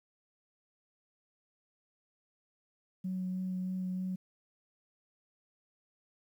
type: tone with vibrato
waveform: sine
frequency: 185 Hz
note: F#3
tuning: in tune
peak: -32 dBFS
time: 3.04-4.16 s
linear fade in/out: 10 ms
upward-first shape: sine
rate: 3.2 Hz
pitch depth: 11 cents each way
effects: tanh soft clip ceiling -28 dBFS + 11-bit